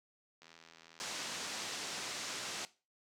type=click train; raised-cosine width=0.2 ms; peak=-38 dBFS; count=77; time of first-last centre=0.42-1.342 s; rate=82.4 Hz
type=low-pass noise; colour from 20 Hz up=white; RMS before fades=-42 dBFS; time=1-2.65 s; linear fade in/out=0 ms; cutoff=7000 Hz; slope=24 dB/octave
effects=noise-tail reverb RT60 0.3 s tail -17 dB re dry + high-pass 150 Hz 12 dB/octave